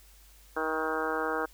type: harmonic tone with a mistuned harmonic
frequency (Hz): 158.3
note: D#3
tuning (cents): +30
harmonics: 2 / 3 / 4 / 5 / 6 / 7 / 8 / 9 / 10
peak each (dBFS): -37 / -33 / -39 / -37 / -39 / -38 / -37 / -37 / -38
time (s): 0.56-1.46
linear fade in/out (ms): 10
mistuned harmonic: 7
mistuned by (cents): -20
effects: added 50 Hz sine -55 dBFS peak until 1.53 s + white hiss -59 dBFS RMS until 1.53 s